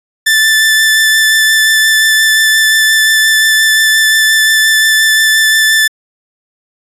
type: tone with vibrato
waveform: sawtooth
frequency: 1760 Hz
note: A6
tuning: in tune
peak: -3 dBFS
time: 0.26-5.88 s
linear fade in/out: 10 ms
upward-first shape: sine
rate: 5.7 Hz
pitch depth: 11 cents each way
effects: resampled to 32000 Hz